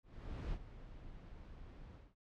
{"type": "noise with ADSR envelope", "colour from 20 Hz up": "brown", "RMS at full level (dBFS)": -40, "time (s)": [0.03, 2.15], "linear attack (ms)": 490, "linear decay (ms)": 61, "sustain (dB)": -13, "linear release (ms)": 200, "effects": ["low-pass 4000 Hz 12 dB/octave"]}